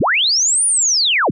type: linear two-way sweep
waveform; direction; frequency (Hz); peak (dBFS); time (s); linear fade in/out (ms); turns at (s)
sine; up then down; 35.79 to 9690 to 47.95; -12; 0-1.31; 10; 0.66
effects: none